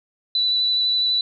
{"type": "tone with vibrato", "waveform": "sine", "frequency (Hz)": 3970, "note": "B7", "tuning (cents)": 8, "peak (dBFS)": -17, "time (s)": [0.35, 1.21], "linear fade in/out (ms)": 2, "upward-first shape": "square", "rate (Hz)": 12, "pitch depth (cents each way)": 11, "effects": []}